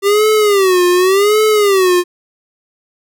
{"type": "tone with vibrato", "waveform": "square", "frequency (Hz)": 392, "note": "G4", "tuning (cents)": 0, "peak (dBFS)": -9, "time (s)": [0.02, 2.04], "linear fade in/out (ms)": 50, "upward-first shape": "sine", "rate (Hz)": 0.88, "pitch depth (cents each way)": 170, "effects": []}